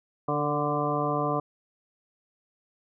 harmonic tone with a mistuned harmonic, 146.83 Hz, D3, in tune, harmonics 1 / 2 / 3 / 4 / 5 / 7 / 8, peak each -32 / -32 / -32 / -32 / -32 / -32 / -32 dBFS, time 0.28-1.4 s, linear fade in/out 5 ms, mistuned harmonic 3, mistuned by +22 cents, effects none

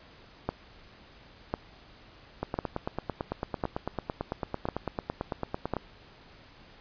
two click trains, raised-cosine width 1 ms, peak -16 / -14 dBFS, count 31 / 6, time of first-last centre 2.43-5.767 / 0.49-5.737 s, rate 8.99 / 0.953 Hz, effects pink hiss -54 dBFS RMS until 6.8 s + resampled to 11025 Hz

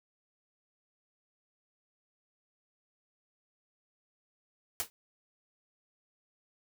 white noise with exponential decay, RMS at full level -29 dBFS, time 4.8-4.9 s, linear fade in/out 0 ms, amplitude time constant 21 ms, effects none

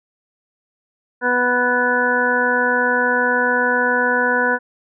harmonic tone, 246.9 Hz, B3, in tune, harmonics 1 / 2 / 3 / 4 / 6 / 7, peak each -25 / -21 / -27 / -22 / -18 / -23 dBFS, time 1.21-4.59 s, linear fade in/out 50 ms, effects none

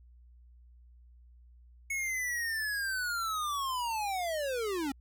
square linear sweep, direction down, 2204 to 261.6 Hz, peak -32 dBFS, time 1.9-4.92 s, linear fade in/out 5 ms, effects added 60 Hz sine -54 dBFS peak until 5 s

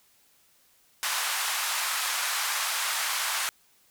pink band-pass noise, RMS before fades -29 dBFS, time 1.03-3.49 s, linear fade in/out 0 ms, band 920 to 14000 Hz, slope 24 dB/octave, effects white hiss -63 dBFS RMS until 3.9 s

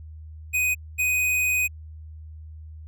square tone pair in turn, 2497 / 2497 Hz, D#7 / D#7, +6 / +6 cents, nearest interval unison, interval 0 cents, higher neither, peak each -21 dBFS, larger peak neither, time 0.53-0.75 / 0.98-1.68 s, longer second, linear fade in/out 20 ms, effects added 78 Hz sine -38 dBFS peak until 2.87 s

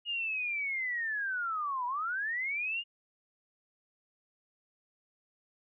sine linear two-way sweep, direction down then up, 2875 to 954 to 2875 Hz, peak -31 dBFS, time 0.05-2.84 s, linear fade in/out 50 ms, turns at 1.86 s, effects none

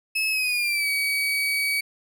35% pulse tone with pitch glide, 2590 to 2268 Hz, E7 to C#7, -31 to +39 cents, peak -20 dBFS, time 0.15-1.81 s, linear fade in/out 10 ms, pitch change -230 cents, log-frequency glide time 0.3-0.89 s, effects none

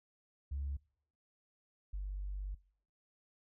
sine tone pair in turn, 70 / 48.55 Hz, C#2 / G1, +18 / -16 cents, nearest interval tritone, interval 634 cents, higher first, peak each -35 / -36 dBFS, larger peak first, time 0.51-0.77 / 1.93-2.55 s, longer second, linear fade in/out 10 ms, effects noise-tail reverb RT60 0.6 s tail -24 dB re dry + tanh soft clip ceiling -32 dBFS

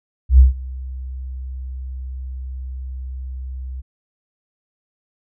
sine tone with ADSR envelope, 64.5 Hz, C2, 24 cents flat, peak -3 dBFS, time 0.29-3.82 s, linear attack 100 ms, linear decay 140 ms, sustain -23 dB, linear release 23 ms, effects none

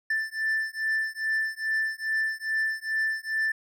triangle beating tone pair, 1766 / 1768.4 Hz, A6 / A6, +6 / +8 cents, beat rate 2.4 Hz, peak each -27 dBFS, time 0.1-3.52 s, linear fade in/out 5 ms, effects none

